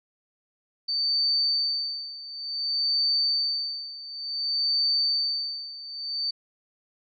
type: tone with tremolo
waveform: sine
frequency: 4573 Hz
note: D8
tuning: 47 cents flat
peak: -20 dBFS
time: 0.88-6.31 s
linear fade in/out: 10 ms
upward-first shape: sine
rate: 0.56 Hz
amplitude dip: 85%
effects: MP3 96 kbps